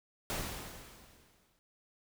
pink noise with exponential decay, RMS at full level -35 dBFS, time 0.3-1.59 s, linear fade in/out 0 ms, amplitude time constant 280 ms, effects none

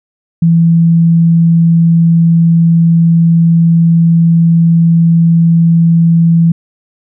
sine tone, 166.7 Hz, E3, 20 cents sharp, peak -4 dBFS, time 0.42-6.52 s, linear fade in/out 5 ms, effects none

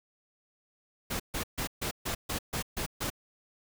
pink noise bursts, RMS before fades -33 dBFS, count 9, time 1.1-3.102 s, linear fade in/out 10 ms, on 98 ms, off 140 ms, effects none

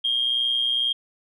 sine tone with amplitude modulation, 3225 Hz, G7, 48 cents sharp, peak -17 dBFS, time 0.04-0.93 s, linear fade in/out 10 ms, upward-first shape sine, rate 122 Hz, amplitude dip 55%, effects tanh soft clip ceiling -13 dBFS

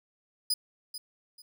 sawtooth tone with echo, 4978 Hz, D#8, in tune, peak -22 dBFS, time 0.5-0.54 s, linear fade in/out 5 ms, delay 440 ms, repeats 2, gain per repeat -12 dB, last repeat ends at 1.42 s, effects none

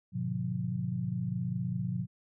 sine chord, G# diminished seventh, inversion none, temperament just, 103.83 / 124.59 / 149.51 / 179.41 Hz, G#2 / B2 / D3 / F3, 0 / +16 / +31 / +47 cents, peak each -40 / -34 / -40 / -34 dBFS, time 0.12-2.07 s, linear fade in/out 50 ms, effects none

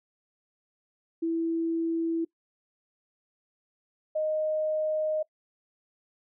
sine tone pair in turn, 330 / 619.9 Hz, E4 / D#5, +2 / -7 cents, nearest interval major seventh, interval 1091 cents, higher second, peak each -25 dBFS, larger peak neither, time 1.22-2.25 / 4.15-5.23 s, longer second, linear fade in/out 10 ms, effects noise-tail reverb RT60 0.1 s tail -22 dB re dry

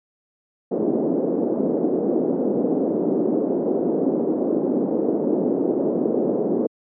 pink band-pass noise, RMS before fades -21 dBFS, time 0.71-6.67 s, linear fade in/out 10 ms, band 230 to 490 Hz, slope 24 dB/octave, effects high-pass 150 Hz 12 dB/octave

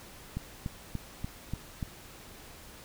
click train, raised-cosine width 5 ms, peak -21 dBFS, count 6, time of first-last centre 0.37-1.828 s, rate 3.43 Hz, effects pink hiss -50 dBFS RMS until 2.84 s

